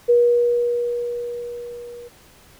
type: tone with level ramp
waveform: sine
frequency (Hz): 479.8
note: A#4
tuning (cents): +50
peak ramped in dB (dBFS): -10 to -35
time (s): 0.08-2.09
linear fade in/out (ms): 20
effects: pink hiss -50 dBFS RMS until 2.59 s